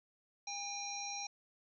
harmonic tone, 807 Hz, G#5, 50 cents flat, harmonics 1 / 3 / 5 / 7 / 8, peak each -45 / -47 / -47 / -43 / -55 dBFS, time 0.47-1.27 s, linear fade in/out 5 ms, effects none

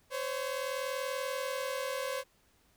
sawtooth tone pair together, 515.6 / 556 Hz, C5 / C#5, -26 / +5 cents, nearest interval minor second, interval 131 cents, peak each -32 / -33 dBFS, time 0.1-2.24 s, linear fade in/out 50 ms, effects pink hiss -68 dBFS RMS until 2.76 s

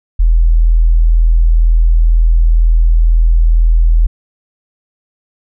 sine tone, 41.03 Hz, E1, 7 cents flat, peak -5 dBFS, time 0.19-4.07 s, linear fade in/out 10 ms, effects none

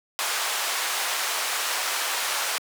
pink band-pass noise, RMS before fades -27 dBFS, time 0.19-2.58 s, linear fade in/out 0 ms, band 840 to 13000 Hz, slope 12 dB/octave, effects high-pass 400 Hz 12 dB/octave

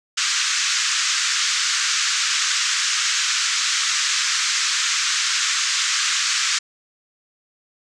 white band-pass noise, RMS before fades -21 dBFS, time 0.17-6.59 s, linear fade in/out 10 ms, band 1200 to 7300 Hz, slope 48 dB/octave, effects none

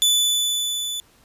sawtooth tone with level ramp, 3484 Hz, A7, 18 cents flat, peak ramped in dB -11 to -23 dBFS, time 0.02-1 s, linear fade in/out 0 ms, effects pink hiss -56 dBFS RMS until 1.24 s + resampled to 32000 Hz

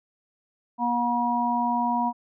harmonic tone, 240 Hz, B3, 49 cents flat, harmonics 1 / 3 / 4, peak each -27 / -28 / -24 dBFS, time 0.78-2.13 s, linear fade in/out 50 ms, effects none

